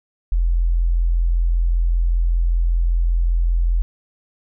sine tone, 42.58 Hz, F1, 43 cents flat, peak -14 dBFS, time 0.32-3.82 s, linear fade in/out 0 ms, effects none

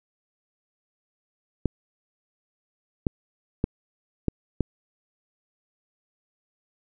clicks, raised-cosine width 3 ms, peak -9 dBFS, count 5, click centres 1.657 / 3.068 / 3.641 / 4.283 / 4.607 s, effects none

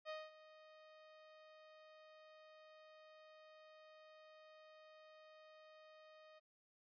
sawtooth tone with ADSR envelope, 622.3 Hz, D#5, in tune, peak -40 dBFS, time 0.05-6.4 s, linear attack 44 ms, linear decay 210 ms, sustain -17 dB, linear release 21 ms, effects resampled to 11025 Hz

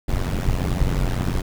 brown noise with amplitude modulation, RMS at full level -17 dBFS, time 0.08-1.42 s, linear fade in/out 10 ms, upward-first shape sine, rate 91.4 Hz, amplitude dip 95%, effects none

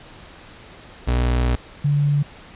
35% pulse / sine tone pair in turn, 61.2 / 144.68 Hz, B1 / D3, -15 / -26 cents, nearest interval octave + minor third, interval 1489 cents, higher second, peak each -15 dBFS, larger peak neither, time 1.07-1.56 / 1.84-2.23 s, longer first, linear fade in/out 10 ms, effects pink hiss -43 dBFS RMS until 2.55 s + resampled to 8000 Hz

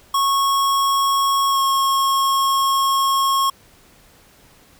square tone with pitch glide, 1100 to 1088 Hz, C#6 to C#6, -14 to -33 cents, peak -16 dBFS, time 0.14-3.5 s, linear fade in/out 5 ms, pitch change -19 cents, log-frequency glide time 1.5-1.59 s, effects pink hiss -51 dBFS RMS until 4.79 s

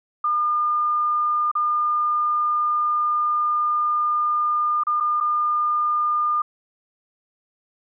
sine tone with dropouts, 1209 Hz, D6, 50 cents sharp, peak -18 dBFS, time 0.24-6.42 s, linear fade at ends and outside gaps 5 ms, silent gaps 1.515-1.552 / 4.836-4.868 / 5.002-5.006 / 5.203-5.208 s, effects none

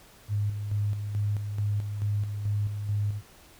sine tone with tremolo, 103.3 Hz, G#2, 9 cents flat, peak -24 dBFS, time 0.28-3.22 s, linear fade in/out 50 ms, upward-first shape square, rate 2.3 Hz, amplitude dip 50%, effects pink hiss -54 dBFS RMS until 3.59 s

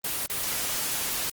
white noise with dropouts, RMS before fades -29 dBFS, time 0.04-1.3 s, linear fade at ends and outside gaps 5 ms, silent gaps 0.264-0.296 s, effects Opus 24 kbps

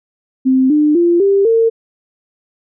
sine tone with pitch steps, 261.1 / 299.9 / 344.5 / 395.8 / 454.6 Hz, C4 / D4 / F4 / G4 / A#4, -3 / +36 / -24 / +17 / -43 cents, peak -8 dBFS, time 0.45-1.7 s, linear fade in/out 20 ms, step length 250 ms, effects none

